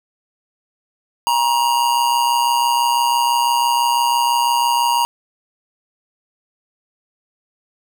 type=tone with amplitude modulation; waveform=square; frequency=946 Hz; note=A#5; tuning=25 cents sharp; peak=-12 dBFS; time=1.27-5.05 s; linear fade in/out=0 ms; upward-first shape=sine; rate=126 Hz; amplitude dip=60%; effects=none